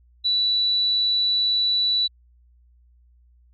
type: tone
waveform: sine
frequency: 3951 Hz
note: B7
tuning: in tune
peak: -18 dBFS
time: 0.24-2.08 s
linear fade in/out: 20 ms
effects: added 60 Hz sine -53 dBFS peak until 3.53 s